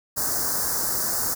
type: band-stop noise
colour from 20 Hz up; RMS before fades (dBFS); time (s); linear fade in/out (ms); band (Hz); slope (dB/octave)
white; -25; 0.16-1.35; 20; 1700 to 4800; 48
effects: none